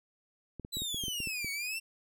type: clicks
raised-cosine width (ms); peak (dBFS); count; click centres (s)
3; -29; 10; 0.597 / 0.649 / 0.77 / 0.82 / 0.945 / 1.038 / 1.082 / 1.203 / 1.273 / 1.446
type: exponential two-way sweep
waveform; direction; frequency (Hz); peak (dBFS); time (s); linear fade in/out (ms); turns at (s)
sawtooth; down then up; 4027 to 2217 to 2738; -31; 0.72-1.8; 20; 1.51
effects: none